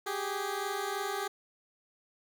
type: tone pair together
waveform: 15% pulse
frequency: 387.8 / 410.9 Hz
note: G4 / G#4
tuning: -19 / -18 cents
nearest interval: minor second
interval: 101 cents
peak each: -29 / -29 dBFS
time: 0.06-1.28 s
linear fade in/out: 10 ms
effects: none